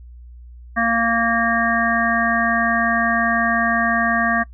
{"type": "harmonic tone", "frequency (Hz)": 230.7, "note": "A#3", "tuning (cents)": -18, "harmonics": [1, 3, 5, 7, 8], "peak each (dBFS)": [-22, -22, -22, -22, -22], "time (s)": [0.76, 4.44], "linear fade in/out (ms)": 20, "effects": ["noise-tail reverb RT60 0.1 s tail -22 dB re dry", "added 60 Hz sine -37 dBFS peak until 4.53 s"]}